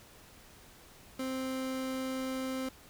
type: tone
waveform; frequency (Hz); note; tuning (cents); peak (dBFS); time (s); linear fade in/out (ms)
30% pulse; 261.6; C4; 0; -31; 1.19-2.69; 5
effects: pink hiss -56 dBFS RMS until 2.89 s